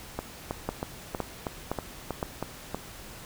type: two click trains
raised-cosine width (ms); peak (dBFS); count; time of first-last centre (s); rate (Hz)
1; -16 / -14; 9 / 4; 0.19-2.746 / 0.69-2.228; 3.13 / 1.95
effects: pink hiss -45 dBFS RMS until 3.25 s